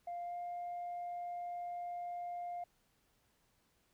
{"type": "tone with pitch glide", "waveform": "sine", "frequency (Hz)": [698.5, 703.4], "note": ["F5", "F5"], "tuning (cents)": [0, 12], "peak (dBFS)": -38, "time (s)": [0.07, 2.64], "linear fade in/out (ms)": 5, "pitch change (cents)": 12, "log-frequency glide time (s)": [0.24, 0.34], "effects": ["tanh soft clip ceiling -37 dBFS", "pink hiss -75 dBFS RMS until 3.93 s"]}